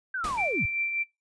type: linear sweep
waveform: sine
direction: down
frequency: 1594 to 58.27 Hz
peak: -28 dBFS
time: 0.14-0.66 s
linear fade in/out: 5 ms
type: noise with exponential decay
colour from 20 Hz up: pink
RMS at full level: -34 dBFS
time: 0.24-0.75 s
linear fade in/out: 2 ms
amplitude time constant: 110 ms
type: tone with tremolo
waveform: sine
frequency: 2349 Hz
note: D7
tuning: in tune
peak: -25 dBFS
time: 0.37-1.04 s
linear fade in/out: 20 ms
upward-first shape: triangle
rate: 5.1 Hz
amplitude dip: 50%
effects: noise-tail reverb RT60 0.2 s tail -21 dB re dry + resampled to 22050 Hz